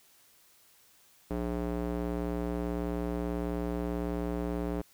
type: tone with band-pass filter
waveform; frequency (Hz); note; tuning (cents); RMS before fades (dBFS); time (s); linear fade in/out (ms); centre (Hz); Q
square; 59.2; A#1; +27; -33; 1.3-4.82; 10; 380; 0.95
effects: white hiss -62 dBFS RMS until 4.93 s